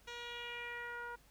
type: tone with low-pass filter sweep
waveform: 10% pulse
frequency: 477.9 Hz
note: A#4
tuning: 43 cents sharp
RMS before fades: -45 dBFS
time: 0.07-1.16 s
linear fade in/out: 10 ms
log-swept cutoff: 4900 to 1200 Hz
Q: 2.8
effects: added 50 Hz sine -66 dBFS peak until 1.3 s + pink hiss -67 dBFS RMS until 1.3 s